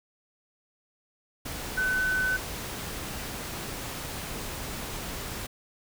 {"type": "tone in noise", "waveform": "sine", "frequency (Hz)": 1510, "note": "F#6", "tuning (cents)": 35, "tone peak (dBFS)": -24, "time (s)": [1.77, 2.37], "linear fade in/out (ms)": 10, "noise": "pink", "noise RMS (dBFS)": -36, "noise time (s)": [1.45, 5.47], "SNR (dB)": 9, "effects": []}